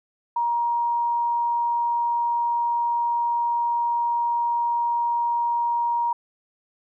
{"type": "tone", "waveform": "sine", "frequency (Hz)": 945, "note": "A#5", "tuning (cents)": 23, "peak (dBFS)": -20, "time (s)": [0.36, 6.13], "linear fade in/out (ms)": 5, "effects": []}